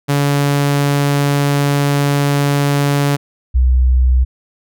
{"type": "tone pair in turn", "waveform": ["sawtooth", "sine"], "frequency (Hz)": [142.5, 63.26], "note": ["C#3", "B1"], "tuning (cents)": [48, 42], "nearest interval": "octave + major second", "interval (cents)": 1406, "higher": "first", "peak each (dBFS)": -8, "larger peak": "neither", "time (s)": [[0.08, 3.17], [3.54, 4.25]], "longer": "first", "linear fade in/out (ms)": 20, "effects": []}